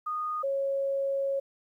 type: tone pair in turn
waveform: sine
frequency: 1233 / 549.2 Hz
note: D#6 / C#5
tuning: -16 / -16 cents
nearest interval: octave + major second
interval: 1400 cents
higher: first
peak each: -29 / -26 dBFS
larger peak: second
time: 0.06-0.43 / 0.43-1.4 s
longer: second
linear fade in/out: 10 ms
effects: 11-bit